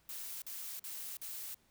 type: noise bursts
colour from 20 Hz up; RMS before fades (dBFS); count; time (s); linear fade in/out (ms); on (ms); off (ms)
blue; -44; 4; 0.09-1.545; 2; 330; 45
effects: pink hiss -71 dBFS RMS until 1.7 s